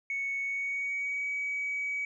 sine tone with pitch glide, 2217 to 2270 Hz, C#7 to C#7, 0 to +41 cents, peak -29 dBFS, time 0.1-2.05 s, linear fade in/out 2 ms, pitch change +41 cents, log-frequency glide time 0.41-1.28 s, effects tanh soft clip ceiling -26 dBFS

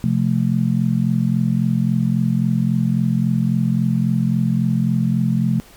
sine chord, F major, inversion second, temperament just, 130.96 / 174.61 / 218.3 Hz, C3 / F3 / A3, +2 / 0 / -13 cents, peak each -19 dBFS, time 0.04-5.6 s, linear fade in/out 0 ms, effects pink hiss -46 dBFS RMS until 5.76 s + MP3 96 kbps

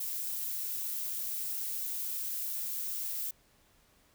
violet noise, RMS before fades -36 dBFS, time 0-3.31 s, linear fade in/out 5 ms, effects pink hiss -66 dBFS RMS until 4.14 s

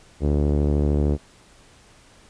sawtooth tone with low-pass filter, 73.2 Hz, D2, 5 cents flat, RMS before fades -20 dBFS, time 0.2-1.18 s, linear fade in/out 50 ms, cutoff 430 Hz, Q 1.6, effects pink hiss -52 dBFS RMS until 2.29 s + resampled to 22050 Hz

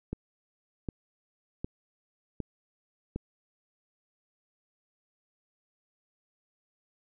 click train, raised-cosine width 3 ms, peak -20 dBFS, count 5, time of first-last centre 0.13-3.16 s, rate 1.32 Hz, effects none

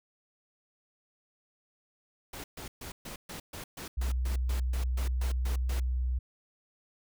pink noise bursts, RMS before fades -42 dBFS, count 15, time 2.33-5.8 s, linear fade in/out 5 ms, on 110 ms, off 130 ms
sine tone, 62.6 Hz, B1, 24 cents sharp, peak -27 dBFS, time 3.97-6.19 s, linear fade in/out 10 ms
effects none

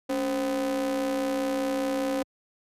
square ring-modulated tone, 123.5 Hz, B2, in tune, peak -23 dBFS, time 0.09-2.23 s, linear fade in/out 10 ms, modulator 403 Hz, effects high-pass 80 Hz 12 dB/octave + resampled to 32000 Hz

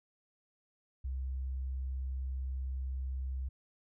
sine tone, 65.41 Hz, C2, in tune, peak -34 dBFS, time 1.04-3.49 s, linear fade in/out 10 ms, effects none

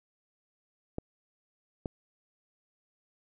clicks, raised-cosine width 2 ms, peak -20 dBFS, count 2, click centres 0.984 / 1.858 s, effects none

